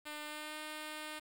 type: tone with pitch glide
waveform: 5% pulse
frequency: 300.2 to 306.2 Hz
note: D4 to D#4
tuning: +38 to -28 cents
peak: -31 dBFS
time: 0.05-1.2 s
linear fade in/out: 20 ms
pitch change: +34 cents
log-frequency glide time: 0.24-0.57 s
effects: 11-bit